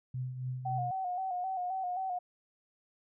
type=tone with tremolo; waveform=sine; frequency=127.6 Hz; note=C3; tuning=43 cents flat; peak=-32 dBFS; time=0.14-0.91 s; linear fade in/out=5 ms; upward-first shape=triangle; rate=3.6 Hz; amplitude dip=60%
type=tone with vibrato; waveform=sine; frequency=740 Hz; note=F#5; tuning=in tune; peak=-32 dBFS; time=0.65-2.19 s; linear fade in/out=10 ms; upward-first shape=square; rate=3.8 Hz; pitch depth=49 cents each way
effects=none